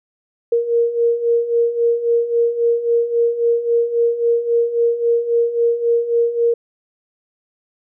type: beating tone pair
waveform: sine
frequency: 466.2 / 469.9 Hz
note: A#4 / A#4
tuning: 0 / +14 cents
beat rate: 3.7 Hz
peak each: -20 / -15 dBFS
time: 0.52-6.54 s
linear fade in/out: 5 ms
effects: none